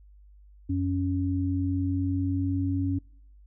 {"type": "tone pair together", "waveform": "sine", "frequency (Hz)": [92.5, 277.2], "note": ["F#2", "C#4"], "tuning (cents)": [0, 0], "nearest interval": "octave + perfect fifth", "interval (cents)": 1900, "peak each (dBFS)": -27, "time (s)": [0.69, 2.99], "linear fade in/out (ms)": 10, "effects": ["noise-tail reverb RT60 0.6 s tail -25 dB re dry", "added 50 Hz sine -50 dBFS peak until 3.46 s"]}